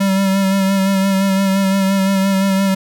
square tone with vibrato, 193.9 Hz, G3, 19 cents flat, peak -13 dBFS, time 0-2.75 s, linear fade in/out 10 ms, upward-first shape sine, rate 5.8 Hz, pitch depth 27 cents each way, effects none

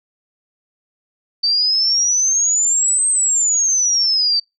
sine exponential two-way sweep, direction up then down, 4594 to 8372 to 4594 Hz, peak -13 dBFS, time 1.43-4.4 s, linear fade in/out 10 ms, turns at 3.08 s, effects noise-tail reverb RT60 0.2 s tail -26 dB re dry

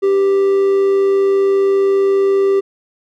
triangle tone with amplitude modulation, 392.6 Hz, G4, 3 cents sharp, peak -7 dBFS, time 0.02-2.61 s, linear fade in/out 20 ms, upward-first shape sine, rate 100 Hz, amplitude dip 30%, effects none

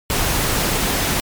pink noise, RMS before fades -19 dBFS, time 0.1-1.2 s, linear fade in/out 0 ms, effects MP3 96 kbps

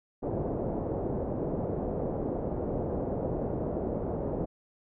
white low-pass noise, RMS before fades -32 dBFS, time 0.22-4.46 s, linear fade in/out 20 ms, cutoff 590 Hz, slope 24 dB/octave, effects none

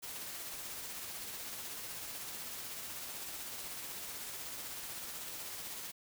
white noise with tremolo, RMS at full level -43 dBFS, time 0.02-5.92 s, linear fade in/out 20 ms, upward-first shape sine, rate 16 Hz, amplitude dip 25%, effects none

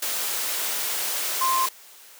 sine tone in noise, 1046.5 Hz, C6, in tune, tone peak -20 dBFS, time 1.41-1.66 s, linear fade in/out 5 ms, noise white, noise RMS -27 dBFS, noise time 0.02-1.69 s, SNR +4 dB, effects white hiss -48 dBFS RMS until 2.19 s + high-pass 400 Hz 12 dB/octave

